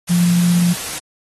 sine tone in noise, 174.9 Hz, F3, 3 cents sharp, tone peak -11 dBFS, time 0.09-0.74 s, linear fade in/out 20 ms, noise white, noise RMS -26 dBFS, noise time 0.07-1 s, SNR +12 dB, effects AAC 32 kbps

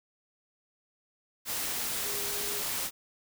sine tone in noise, 410.5 Hz, G#4, 20 cents flat, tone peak -42 dBFS, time 2.03-2.64 s, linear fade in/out 50 ms, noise white, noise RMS -33 dBFS, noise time 1.45-2.91 s, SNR -12 dB, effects none

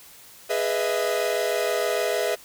45% pulse chord, E major seventh, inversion first, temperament equal with one note detuned, 415.3 / 493.9 / 622.3 / 668.8 Hz, G#4 / B4 / D#5 / E5, 0 / 0 / 0 / +25 cents, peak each -28 dBFS, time 0.49-2.36 s, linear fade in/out 20 ms, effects white hiss -48 dBFS RMS until 2.44 s

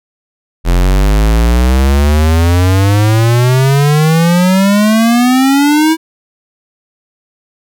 square exponential sweep, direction up, 42.43 to 325.6 Hz, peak -7 dBFS, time 0.64-5.97 s, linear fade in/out 50 ms, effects none

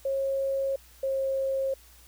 sine tone pair in turn, 543 / 537.4 Hz, C#5 / C5, -36 / +46 cents, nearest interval unison, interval 18 cents, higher first, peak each -25 / -25 dBFS, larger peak neither, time 0.05-0.76 / 1.03-1.74 s, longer neither, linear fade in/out 5 ms, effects added 60 Hz sine -55 dBFS peak until 2.07 s + white hiss -56 dBFS RMS until 2.07 s

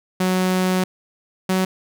sawtooth tone pair in turn, 184.9 / 187.05 Hz, F#3 / F#3, -1 / +19 cents, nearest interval unison, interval 20 cents, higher second, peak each -13 dBFS, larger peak neither, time 0.2-0.84 / 1.49-1.65 s, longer first, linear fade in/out 5 ms, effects none

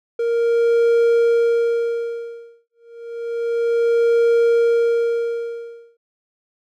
triangle tone with tremolo, 466.5 Hz, A#4, 1 cent sharp, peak -10 dBFS, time 0.19-5.97 s, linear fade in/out 5 ms, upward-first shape sine, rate 0.3 Hz, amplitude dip 100%, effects none

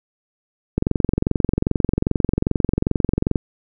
click train, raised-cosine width 3 ms, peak -4 dBFS, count 59, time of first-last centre 0.78-3.358 s, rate 22.5 Hz, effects none

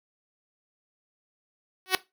5% pulse tone with exponential growth, 374.1 Hz, F#4, 19 cents sharp, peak -5 dBFS, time 1.86-1.95 s, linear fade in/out 0 ms, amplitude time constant 18 ms, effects noise-tail reverb RT60 0.2 s tail -17 dB re dry

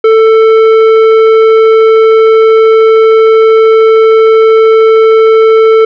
sine tone with tanh clipping, 443.5 Hz, A4, 14 cents sharp, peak -3 dBFS, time 0.04-5.85 s, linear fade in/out 5 ms, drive 11 dB, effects none

